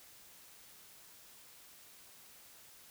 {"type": "silence", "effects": ["white hiss -58 dBFS RMS until 2.9 s"]}